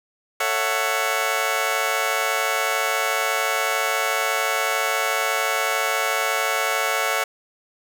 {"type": "chord", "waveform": "15% pulse", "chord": "F# minor seventh", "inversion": "first", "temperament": "just", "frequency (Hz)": [444, 555, 666, 740], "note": ["A4", "C#5", "E5", "F#5"], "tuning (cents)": [16, 2, 18, 0], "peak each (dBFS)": [-22, -20, -21, -20], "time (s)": [0.4, 7.24], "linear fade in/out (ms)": 5, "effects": []}